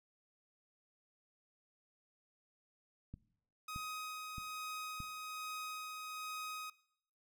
click train, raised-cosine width 5 ms, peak -34 dBFS, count 4, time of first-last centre 3.14-5.003 s, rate 1.61 Hz
sawtooth tone with tremolo, 1257 Hz, D#6, 17 cents sharp, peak -38 dBFS, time 3.68-6.7 s, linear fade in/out 5 ms, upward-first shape sine, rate 1.2 Hz, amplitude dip 30%
effects noise-tail reverb RT60 0.7 s tail -20 dB re dry

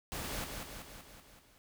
pink noise with echo, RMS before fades -40 dBFS, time 0.12-0.44 s, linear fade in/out 0 ms, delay 190 ms, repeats 6, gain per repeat -4 dB, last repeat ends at 1.58 s, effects none

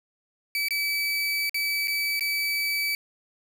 30% pulse tone with dropouts, 2298 Hz, D7, 38 cents flat, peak -22 dBFS, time 0.55-2.95 s, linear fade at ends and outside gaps 1 ms, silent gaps 0.685-0.707 / 1.495-1.544 / 1.874-1.88 / 2.195-2.208 s, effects none

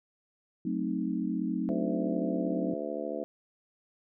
sine chord, F# diminished seventh, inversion none, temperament equal, 185 / 220 / 261.6 / 311.1 Hz, F#3 / A3 / C4 / Eb4, 0 / 0 / 0 / 0 cents, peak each -34 dBFS, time 0.65-2.74 s, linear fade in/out 5 ms
harmonic tone, 73.42 Hz, D2, in tune, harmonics 3 / 4 / 5 / 6 / 7 / 8 / 9, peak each -42 / -39 / -40 / -42 / -37 / -47 / -38 dBFS, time 1.69-3.24 s, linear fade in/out 0 ms
effects none

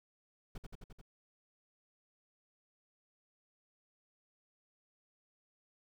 brown noise with echo, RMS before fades -42 dBFS, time 0.55-0.58 s, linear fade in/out 5 ms, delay 87 ms, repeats 5, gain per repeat -2 dB, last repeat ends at 1.015 s, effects none

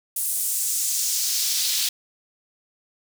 pink noise with high-pass filter sweep, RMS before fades -24 dBFS, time 0.16-1.89 s, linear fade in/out 5 ms, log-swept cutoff 10000 to 3900 Hz, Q 1.6, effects none

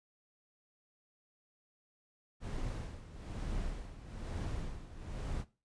brown noise with tremolo, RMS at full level -38 dBFS, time 2.4-5.45 s, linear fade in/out 50 ms, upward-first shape sine, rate 1.1 Hz, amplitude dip 75%, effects noise-tail reverb RT60 0.3 s tail -17 dB re dry + resampled to 22050 Hz

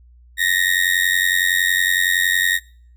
35% pulse tone with amplitude modulation, 1864.7 Hz, A#6, in tune, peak -10 dBFS, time 0.37-2.6 s, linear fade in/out 50 ms, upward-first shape sine, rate 90.8 Hz, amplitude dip 85%, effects noise-tail reverb RT60 0.6 s tail -26 dB re dry + added 60 Hz sine -45 dBFS peak until 2.96 s

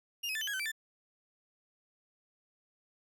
35% pulse tone with pitch steps, 2821 / 2544 / 1761 / 3050 / 1654 / 1532 / 2332 / 1769 Hz, F7 / D#7 / A6 / G7 / G#6 / G6 / D7 / A6, +17 / +38 / +1 / -48 / -8 / -40 / -13 / +9 cents, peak -32 dBFS, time 0.23-0.718 s, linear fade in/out 10 ms, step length 61 ms, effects none

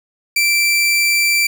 sawtooth tone, 2342 Hz, D7, 5 cents flat, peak -9 dBFS, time 0.36-1.47 s, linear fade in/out 5 ms, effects none

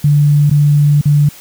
sine tone with dropouts, 146.3 Hz, D3, 6 cents flat, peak -6 dBFS, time 0.04-1.29 s, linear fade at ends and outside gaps 5 ms, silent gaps 0.498-0.511 / 1.013-1.055 s, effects white hiss -37 dBFS RMS until 1.4 s

